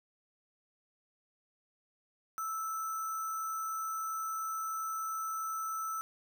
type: tone with sample-and-hold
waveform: sine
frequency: 1318.5 Hz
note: E6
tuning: in tune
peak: -34 dBFS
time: 2.38-6.01 s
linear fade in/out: 0 ms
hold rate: 7350 Hz
effects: none